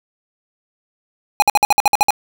square tone bursts, 827 Hz, G#5, 8 cents flat, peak -9 dBFS, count 10, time 1.4-2.106 s, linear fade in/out 0 ms, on 22 ms, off 54 ms, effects none

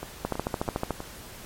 two click trains, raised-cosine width 1 ms, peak -19 / -12 dBFS, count 4 / 10, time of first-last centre 0.03-1.004 / 0.25-0.907 s, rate 3.08 / 13.7 Hz, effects pink hiss -44 dBFS RMS until 1.45 s + MP3 64 kbps

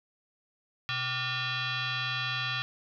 sine tone with frequency modulation, 772 Hz, G5, 27 cents flat, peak -29 dBFS, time 0.89-2.62 s, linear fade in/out 0 ms, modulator 646 Hz, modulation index 5.2, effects none

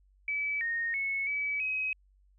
sine tone with pitch steps, 2297 / 1852 / 2199 / 2288 / 2537 Hz, D7 / A#6 / C#7 / D7 / D#7, -39 / -12 / -14 / -46 / +33 cents, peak -29 dBFS, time 0.28-1.93 s, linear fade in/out 2 ms, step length 330 ms, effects added 48 Hz sine -61 dBFS peak until 2.38 s

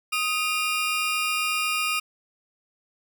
40% pulse tone cluster, 1254 / 2420 / 2786 Hz, D#6 / D#7 / F7, +13 / -49 / -5 cents, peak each -27 dBFS, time 0.12-2 s, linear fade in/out 10 ms, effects none

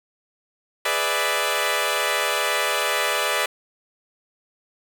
10% pulse chord, E dominant seventh, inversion first, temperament equal, 415.3 / 493.9 / 587.3 / 659.3 Hz, G#4 / B4 / D5 / E5, 0 / 0 / 0 / 0 cents, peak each -20 / -18 / -16 / -19 dBFS, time 0.85-3.46 s, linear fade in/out 5 ms, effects 8-bit

